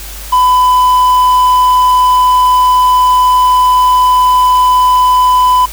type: tone with quantisation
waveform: triangle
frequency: 1002 Hz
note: B5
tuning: 25 cents sharp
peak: -3 dBFS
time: 0.32-5.66 s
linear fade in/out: 10 ms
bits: 5
effects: added 50 Hz sine -26 dBFS peak until 5.72 s + white hiss -28 dBFS RMS until 5.72 s